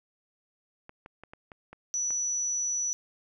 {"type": "clicks", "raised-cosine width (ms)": 0.5, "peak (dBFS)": -30, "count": 7, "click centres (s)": [0.894, 1.061, 1.236, 1.335, 1.518, 1.73, 2.106]}
{"type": "tone", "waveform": "sine", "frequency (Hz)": 5920, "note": "F#8", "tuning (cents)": 0, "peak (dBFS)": -27, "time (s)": [1.94, 2.93], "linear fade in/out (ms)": 0}
{"effects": []}